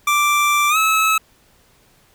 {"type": "tone with pitch glide", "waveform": "25% pulse", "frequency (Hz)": [1174.7, 1295.9], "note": ["D6", "E6"], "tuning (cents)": [0, -30], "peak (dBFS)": -10, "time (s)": [0.07, 1.18], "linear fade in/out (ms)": 5, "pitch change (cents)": 170, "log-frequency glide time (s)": [0.69, 0.77], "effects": ["pink hiss -55 dBFS RMS until 2.14 s"]}